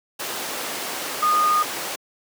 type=tone in noise; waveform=sine; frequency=1228 Hz; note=D#6; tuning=23 cents flat; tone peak=-16 dBFS; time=1.22-1.63 s; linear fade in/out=10 ms; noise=pink; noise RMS=-27 dBFS; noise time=0.19-1.96 s; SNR=+8 dB; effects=high-pass 400 Hz 12 dB/octave